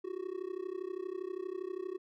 triangle tone with amplitude modulation, 371.1 Hz, F#4, 5 cents sharp, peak -31 dBFS, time 0.04-1.98 s, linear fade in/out 10 ms, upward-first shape sine, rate 32.5 Hz, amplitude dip 95%, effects none

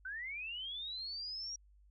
sine linear sweep, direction up, 1480 to 5710 Hz, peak -40 dBFS, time 0.05-1.56 s, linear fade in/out 5 ms, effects added 50 Hz sine -61 dBFS peak until 1.9 s

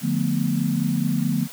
sine chord, B half-diminished seventh, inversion first, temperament just, 148.16 / 177.8 / 222.2 / 246.9 Hz, D3 / F3 / A3 / B3, +16 / +31 / +17 / 0 cents, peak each -25 dBFS, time 0.01-1.48 s, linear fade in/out 50 ms, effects white hiss -40 dBFS RMS until 1.52 s + high-pass 60 Hz 12 dB/octave

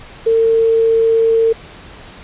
sine tone with quantisation, 452.7 Hz, A4, 49 cents sharp, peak -9 dBFS, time 0.26-1.53 s, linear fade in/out 10 ms, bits 6, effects pink hiss -37 dBFS RMS until 2.23 s + resampled to 8000 Hz

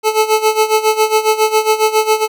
25% pulse tone with tremolo, 434.3 Hz, A4, 23 cents flat, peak -4 dBFS, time 0.03-2.28 s, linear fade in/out 50 ms, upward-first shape sine, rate 7.3 Hz, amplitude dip 80%, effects none

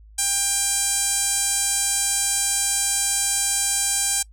sawtooth tone with band-pass filter, 795 Hz, G5, 24 cents sharp, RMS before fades -22 dBFS, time 0.18-4.23 s, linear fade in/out 10 ms, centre 8300 Hz, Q 3.3, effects noise-tail reverb RT60 0.1 s tail -25 dB re dry + added 53 Hz sine -44 dBFS peak until 4.32 s

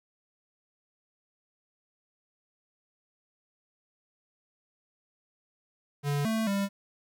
square tone with pitch steps, 143.8 / 222.1 / 198.6 Hz, D3 / A3 / G3, -36 / +16 / +23 cents, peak -27 dBFS, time 6.03-6.69 s, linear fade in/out 50 ms, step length 220 ms, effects 11-bit

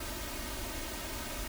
pink noise with comb filter, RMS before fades -39 dBFS, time 0-1.48 s, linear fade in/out 5 ms, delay 3.2 ms, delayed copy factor +0.8, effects none

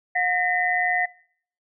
sine tone cluster, 720 / 1838 / 2002 Hz, F#5 / A#6 / B6, -47 / -25 / +23 cents, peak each -24 dBFS, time 0.15-1.06 s, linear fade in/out 10 ms, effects noise-tail reverb RT60 0.6 s tail -23 dB re dry

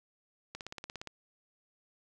click train, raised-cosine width 0.2 ms, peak -24 dBFS, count 10, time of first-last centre 0.55-1.073 s, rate 17.2 Hz, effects 11-bit

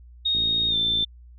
sine tone with pitch glide, 3726 to 3552 Hz, A#7 to A7, -2 to +16 cents, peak -20 dBFS, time 0.25-1.05 s, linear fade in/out 10 ms, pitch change -82 cents, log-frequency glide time 0.69-0.76 s
click train, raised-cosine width 3 ms, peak -25 dBFS, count 39, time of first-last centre 0.35-1.026 s, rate 56.2 Hz
effects added 60 Hz sine -44 dBFS peak until 1.38 s

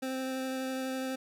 25% pulse tone with vibrato, 261.6 Hz, C4, in tune, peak -29 dBFS, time 0.02-1.16 s, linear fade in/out 10 ms, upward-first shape triangle, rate 12 Hz, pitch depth 12 cents each way, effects none

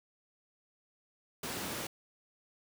pink high-pass noise, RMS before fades -39 dBFS, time 1.43-1.87 s, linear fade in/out 5 ms, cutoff 130 Hz, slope 12 dB/octave, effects none

